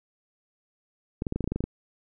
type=clicks; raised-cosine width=3 ms; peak=-15 dBFS; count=11; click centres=1.221 / 1.268 / 1.324 / 1.36 / 1.407 / 1.442 / 1.476 / 1.52 / 1.56 / 1.606 / 1.64 s; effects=none